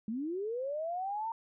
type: linear sweep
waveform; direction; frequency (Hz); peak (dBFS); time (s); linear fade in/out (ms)
sine; up; 206.6 to 925; -33; 0.08-1.32; 2
effects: none